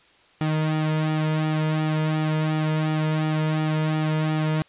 sawtooth tone with flanger, 155.56 Hz, D#3, in tune, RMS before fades -23 dBFS, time 0.41-4.62 s, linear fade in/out 0 ms, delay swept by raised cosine 1.9 to 2.68 ms, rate 2.8 Hz, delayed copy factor -0.7, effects white hiss -56 dBFS RMS until 4.68 s + resampled to 8000 Hz

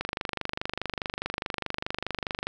click train, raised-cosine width 0.3 ms, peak -13 dBFS, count 62, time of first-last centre 0.01-2.47 s, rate 24.8 Hz, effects none

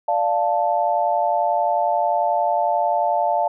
sine chord, D minor, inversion none, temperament equal, 587.3 / 698.5 / 880 Hz, D5 / F5 / A5, 0 / 0 / 0 cents, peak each -23 / -20 / -21 dBFS, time 0.08-3.48 s, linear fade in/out 5 ms, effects none

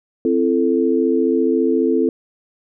sine chord, A minor, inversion first, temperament equal with one note detuned, 261.6 / 336.2 / 440 Hz, C4 / E4 / A4, 0 / +34 / 0 cents, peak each -18 dBFS, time 0.25-2.09 s, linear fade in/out 2 ms, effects none

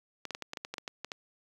clicks, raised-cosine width 0.2 ms, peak -20 dBFS, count 12, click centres 0.253 / 0.307 / 0.349 / 0.423 / 0.534 / 0.572 / 0.649 / 0.74 / 0.782 / 0.878 / 1.046 / 1.118 s, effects high-pass 200 Hz 12 dB/octave + 9-bit

